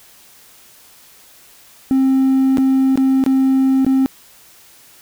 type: tone with dropouts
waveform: triangle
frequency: 265.5 Hz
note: C4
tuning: 25 cents sharp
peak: -8 dBFS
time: 1.91-4.06 s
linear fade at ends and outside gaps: 0 ms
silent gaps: 2.572-2.582 / 2.957-2.975 / 3.239-3.263 / 3.848-3.865 s
effects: tanh soft clip ceiling -5 dBFS + white hiss -46 dBFS RMS until 5.01 s